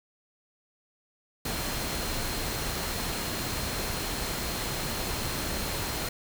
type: tone in noise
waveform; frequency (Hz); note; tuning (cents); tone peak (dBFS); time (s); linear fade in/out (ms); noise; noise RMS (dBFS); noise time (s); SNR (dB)
sine; 4186; C8; 0; -42; 1.45-6.09; 5; pink; -32; 1.45-6.09; -13
effects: none